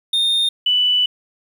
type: tone pair in turn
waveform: triangle / sine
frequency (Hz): 3655 / 2976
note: A#7 / F#7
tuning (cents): -35 / +9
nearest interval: major third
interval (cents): 356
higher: first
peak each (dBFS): -13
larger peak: neither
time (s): 0.13-0.49 / 0.66-1.06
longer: second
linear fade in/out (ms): 5
effects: 8-bit